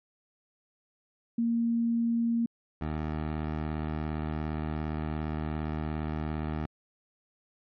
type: tone pair in turn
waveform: sine / 15% pulse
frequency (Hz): 232.5 / 77.32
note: A#3 / D#2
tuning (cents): -4 / -10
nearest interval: octave + perfect fifth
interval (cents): 1906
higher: first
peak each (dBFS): -24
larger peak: neither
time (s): 1.38-2.46 / 2.81-6.66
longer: second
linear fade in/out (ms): 5
effects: low-pass 2000 Hz 12 dB/octave + MP3 32 kbps